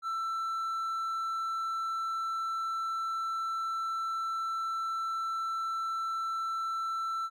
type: tone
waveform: triangle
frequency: 1334 Hz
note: E6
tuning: 20 cents sharp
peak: -29 dBFS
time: 0.02-7.3 s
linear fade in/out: 50 ms
effects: none